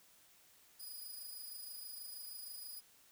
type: tone with amplitude modulation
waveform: 5% pulse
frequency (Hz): 4944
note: D#8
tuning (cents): -12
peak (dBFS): -38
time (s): 0.79-2.81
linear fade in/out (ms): 20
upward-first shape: sine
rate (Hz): 26.3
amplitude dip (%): 40
effects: white hiss -66 dBFS RMS until 3.11 s